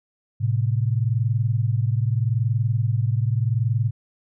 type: tone pair together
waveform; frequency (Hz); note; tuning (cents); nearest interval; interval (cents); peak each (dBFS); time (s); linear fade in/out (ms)
sine; 110 / 130.81; A2 / C3; 0 / 0; minor third; 300; -20 / -23; 0.4-3.91; 20
effects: none